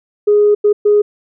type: tone bursts at uneven times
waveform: sine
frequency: 415.3 Hz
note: G#4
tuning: in tune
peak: -6 dBFS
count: 3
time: 0.27-0.55 / 0.64-0.73 / 0.85-1.02 s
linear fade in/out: 10 ms
effects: tanh soft clip ceiling -2 dBFS